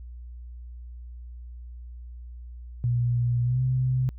sine tone with pitch glide, 120.7 to 128.62 Hz, B2 to C3, -39 to -29 cents, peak -21 dBFS, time 2.84-4.09 s, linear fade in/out 0 ms, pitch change +110 cents, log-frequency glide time 3.43-3.6 s, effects added 60 Hz sine -38 dBFS peak until 4.18 s

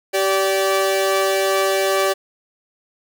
sawtooth tone pair together, 387.2 / 579.6 Hz, G4 / D5, -21 / -23 cents, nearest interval perfect fifth, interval 698 cents, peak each -15 dBFS, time 0.13-2.14 s, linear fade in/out 20 ms, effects none

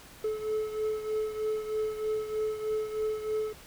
triangle beating tone pair, 431.2 / 434.4 Hz, A4 / A4, -35 / -22 cents, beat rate 3.2 Hz, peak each -28 / -34 dBFS, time 0.24-3.53 s, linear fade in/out 5 ms, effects pink hiss -51 dBFS RMS until 3.66 s

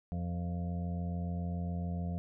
harmonic tone with a mistuned harmonic, 87 Hz, F2, 6 cents flat, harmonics 1 / 2 / 3 / 5 / 6 / 7 / 8, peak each -36 / -36 / -51 / -54 / -53 / -55 / -49 dBFS, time 0.12-2.18 s, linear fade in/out 0 ms, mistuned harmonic 7, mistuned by +19 cents, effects none

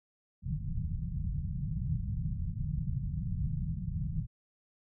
white low-pass noise, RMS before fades -34 dBFS, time 0.42-4.27 s, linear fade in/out 50 ms, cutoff 170 Hz, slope 48 dB/octave, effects none

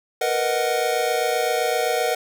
square chord, B major seventh, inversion third, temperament equal, 466.2 / 493.9 / 622.3 / 740 Hz, A#4 / B4 / D#5 / F#5, 0 / 0 / 0 / 0 cents, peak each -26 / -27 / -27 / -25 dBFS, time 0.21-2.15 s, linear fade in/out 5 ms, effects none

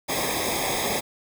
pink noise with comb filter, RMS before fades -26 dBFS, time 0.08-1.01 s, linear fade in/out 20 ms, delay 0.69 ms, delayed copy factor -1, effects none

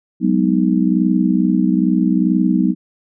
sine chord, G# minor seventh, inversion third, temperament just, 186.89 / 207.7 / 249.2 / 311.5 Hz, F#3 / G#3 / B3 / D#4, +18 / 0 / +16 / +2 cents, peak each -16 / -21 / -17 / -18 dBFS, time 0.2-2.75 s, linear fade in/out 50 ms, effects none

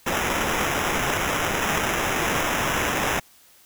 violet noise with sample-and-hold, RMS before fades -24 dBFS, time 0.06-3.2 s, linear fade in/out 10 ms, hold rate 4410 Hz, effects white hiss -54 dBFS RMS until 3.65 s

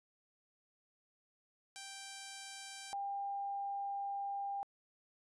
5% pulse / sine tone pair in turn, 784 / 798.2 Hz, G5 / G5, 0 / +31 cents, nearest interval unison, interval 31 cents, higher second, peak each -35 / -37 dBFS, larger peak first, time 1.76-2.93 / 2.93-4.63 s, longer second, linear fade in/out 0 ms, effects resampled to 24000 Hz

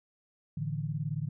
sine chord, A suspended fourth, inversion none, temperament equal, 110 / 146.83 / 164.81 Hz, A2 / D3 / E3, 0 / 0 / 0 cents, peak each -38 / -33 / -37 dBFS, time 0.57-1.29 s, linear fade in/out 5 ms, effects none

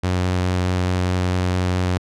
sawtooth tone with vibrato, 91 Hz, F#2, 28 cents flat, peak -14 dBFS, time 0.03-1.98 s, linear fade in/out 10 ms, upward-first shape sine, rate 4.7 Hz, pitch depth 9 cents each way, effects low-pass 7000 Hz 12 dB/octave

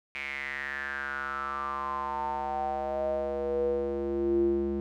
square tone with band-pass filter sweep, 69.3 Hz, C#2, in tune, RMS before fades -31 dBFS, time 0.15-4.8 s, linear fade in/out 0 ms, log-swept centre 2300 to 290 Hz, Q 8.2, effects none

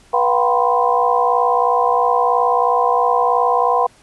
sine tone cluster, 488.1 / 706 / 769 / 981 / 1040 Hz, B4 / F5 / G5 / B5 / C6, -20 / +19 / -33 / -12 / -11 cents, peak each -19 dBFS, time 0.13-3.87 s, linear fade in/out 10 ms, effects pink hiss -50 dBFS RMS until 4.02 s + resampled to 24000 Hz

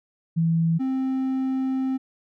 sine / triangle tone pair in turn, 164.81 / 263.1 Hz, E3 / C4, 0 / +10 cents, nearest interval minor sixth, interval 810 cents, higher second, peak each -18 / -20 dBFS, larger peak first, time 0.36-0.79 / 0.79-1.98 s, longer second, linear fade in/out 20 ms, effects none

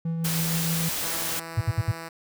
triangle tone with tremolo, 164.81 Hz, E3, in tune, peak -22 dBFS, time 0.05-0.89 s, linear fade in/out 5 ms, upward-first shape triangle, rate 6.4 Hz, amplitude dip 30%
white noise, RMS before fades -29 dBFS, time 0.24-1.4 s, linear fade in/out 10 ms
5% pulse tone, 164.81 Hz, E3, in tune, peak -24 dBFS, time 1.02-2.09 s, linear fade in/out 10 ms
sine tone bursts, 110 Hz, A2, in tune, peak -18 dBFS, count 4, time 1.57-1.918 s, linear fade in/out 10 ms, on 42 ms, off 60 ms
effects none

